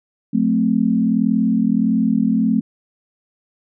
sine chord, F# diminished, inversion none, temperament equal with one note detuned, 180.56 / 220 / 261.6 Hz, F#3 / A3 / C4, -42 / 0 / 0 cents, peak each -21 / -16 / -19 dBFS, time 0.33-2.61 s, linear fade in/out 10 ms, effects none

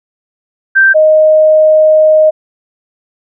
sine tone pair in turn, 1567 / 621.9 Hz, G6 / D#5, -1 / -1 cents, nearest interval octave + major third, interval 1600 cents, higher first, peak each -3 dBFS, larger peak neither, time 0.75-0.94 / 0.94-2.31 s, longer second, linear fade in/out 20 ms, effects none

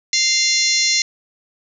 harmonic tone with a mistuned harmonic, 696 Hz, F5, 6 cents flat, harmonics 3 / 4 / 5 / 6 / 7 / 8 / 9 / 10, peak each -21 / -29 / -27 / -19 / -29 / -20 / -23 / -25 dBFS, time 0.13-1.02 s, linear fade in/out 2 ms, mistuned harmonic 7, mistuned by +34 cents, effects none

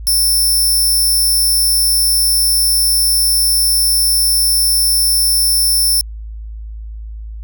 5% pulse tone, 5360 Hz, E8, 28 cents sharp, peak -5 dBFS, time 0.07-6.01 s, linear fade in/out 0 ms, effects added 54 Hz sine -25 dBFS peak until 7.43 s

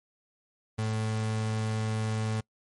35% pulse tone, 109.5 Hz, A2, 8 cents flat, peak -26 dBFS, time 0.78-2.41 s, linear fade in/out 10 ms, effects noise-tail reverb RT60 0.1 s tail -25 dB re dry + MP3 48 kbps

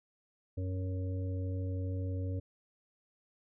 harmonic tone with a mistuned harmonic, 92.5 Hz, F#2, in tune, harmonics 1 / 3 / 5 / 6, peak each -33 / -43 / -47 / -49 dBFS, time 0.57-2.4 s, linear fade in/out 10 ms, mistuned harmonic 1, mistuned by +16 cents, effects none

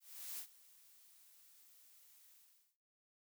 blue noise with ADSR envelope, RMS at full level -45 dBFS, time 0-2.77 s, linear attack 380 ms, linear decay 86 ms, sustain -20 dB, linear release 440 ms, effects noise-tail reverb RT60 0.4 s tail -17 dB re dry

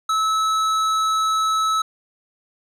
triangle tone with hard clipping, 1300 Hz, E6, 24 cents flat, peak -19 dBFS, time 0.09-1.82 s, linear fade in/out 5 ms, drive 15 dB, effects none

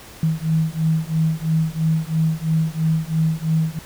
sine beating tone pair, 158.4 / 161.4 Hz, D#3 / E3, +31 / -36 cents, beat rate 3 Hz, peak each -20 dBFS, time 0.23-3.79 s, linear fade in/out 2 ms, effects pink hiss -41 dBFS RMS until 3.85 s

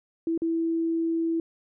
sine tone with dropouts, 329.6 Hz, E4, in tune, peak -23 dBFS, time 0.27-1.4 s, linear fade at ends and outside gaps 2 ms, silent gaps 0.377-0.419 s, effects none

